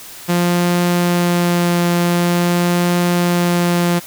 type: tone with vibrato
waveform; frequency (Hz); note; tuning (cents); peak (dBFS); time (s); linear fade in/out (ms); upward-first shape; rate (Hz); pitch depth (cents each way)
sawtooth; 174.61; F3; 0; -9; 0.28-4; 20; triangle; 0.46; 11
effects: white hiss -35 dBFS RMS until 4.06 s